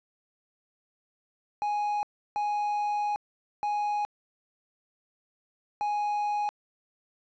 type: tone bursts at uneven times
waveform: triangle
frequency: 830.6 Hz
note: G#5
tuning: in tune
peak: -24 dBFS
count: 4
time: 1.62-2.03 / 2.36-3.16 / 3.63-4.05 / 5.81-6.49 s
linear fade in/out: 0 ms
effects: resampled to 16000 Hz + 11-bit